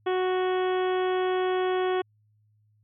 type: harmonic tone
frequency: 369.5 Hz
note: F#4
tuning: 2 cents flat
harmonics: 1 / 2 / 3 / 4 / 5 / 6 / 7 / 8 / 9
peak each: -24 / -31 / -35 / -39 / -40 / -46 / -46 / -47 / -43 dBFS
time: 0.06-2.02 s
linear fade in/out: 10 ms
effects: added 106 Hz sine -62 dBFS peak until 2.83 s